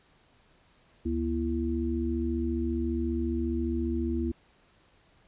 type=tone cluster; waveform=sine; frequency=73.3 / 241.5 / 336.2 Hz; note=D2 / B3 / E4; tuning=-3 / -39 / +34 cents; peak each=-31 dBFS; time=1.05-4.32 s; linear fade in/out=10 ms; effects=pink hiss -63 dBFS RMS until 5.27 s + resampled to 8000 Hz